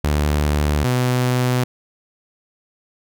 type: tone pair in turn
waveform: sawtooth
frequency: 74.1 / 125.36 Hz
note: D2 / B2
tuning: +16 / +26 cents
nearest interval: major sixth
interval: 910 cents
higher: second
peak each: -12 dBFS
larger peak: neither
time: 0.04-0.84 / 0.84-1.64 s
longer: neither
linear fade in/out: 5 ms
effects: none